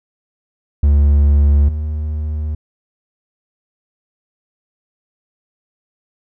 triangle tone pair in turn, 72 / 76.22 Hz, D2 / D#2, -34 / -35 cents, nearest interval minor second, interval 99 cents, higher second, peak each -6 / -16 dBFS, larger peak first, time 0.83-1.69 / 1.69-2.55 s, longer neither, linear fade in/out 5 ms, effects none

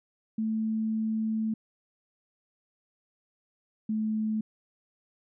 sine tone pair in turn, 220 / 217.1 Hz, A3 / A3, 0 / -23 cents, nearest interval unison, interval 23 cents, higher first, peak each -26 dBFS, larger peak neither, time 0.38-1.54 / 3.89-4.41 s, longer first, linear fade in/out 5 ms, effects none

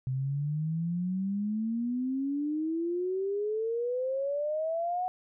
sine exponential sweep, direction up, 128 to 742 Hz, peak -28 dBFS, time 0.07-5.08 s, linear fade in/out 0 ms, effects none

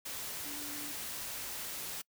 sine tone in noise, 292.5 Hz, D4, 7 cents flat, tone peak -47 dBFS, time 0.45-0.92 s, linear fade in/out 10 ms, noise white, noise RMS -41 dBFS, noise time 0.05-2.02 s, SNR -9 dB, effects noise-tail reverb RT60 0.1 s tail -26 dB re dry

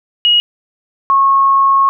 sine tone pair in turn, 2892 / 1092.7 Hz, F#7 / C#6, -40 / -25 cents, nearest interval octave + perfect fourth, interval 1685 cents, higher first, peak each -7 dBFS, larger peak neither, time 0.25-0.4 / 1.1-1.89 s, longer second, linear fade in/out 0 ms, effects none

